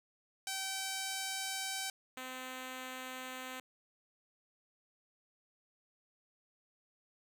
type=tone pair in turn; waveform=5% pulse; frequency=771 / 257.3 Hz; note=G5 / C4; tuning=-29 / -29 cents; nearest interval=octave + perfect fifth; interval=1900 cents; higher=first; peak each=-25 / -31 dBFS; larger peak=first; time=0.47-1.9 / 2.17-3.6 s; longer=neither; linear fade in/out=2 ms; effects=none